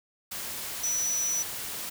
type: tone in noise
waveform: sine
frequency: 5920 Hz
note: F#8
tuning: in tune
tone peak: -26 dBFS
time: 0.83-1.43 s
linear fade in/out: 10 ms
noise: white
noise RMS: -36 dBFS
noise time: 0.31-1.9 s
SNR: +7 dB
effects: none